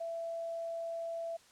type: tone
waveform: sine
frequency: 667 Hz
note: E5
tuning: 20 cents sharp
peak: -36 dBFS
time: 0-1.37 s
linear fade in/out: 10 ms
effects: white hiss -62 dBFS RMS until 1.51 s + low-pass 8000 Hz 12 dB/octave